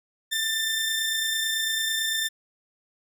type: tone pair together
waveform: sawtooth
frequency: 1780 / 3589 Hz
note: A6 / A7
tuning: +20 / +34 cents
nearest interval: octave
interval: 1214 cents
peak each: -24 dBFS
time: 0.31-2.29 s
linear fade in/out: 20 ms
effects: none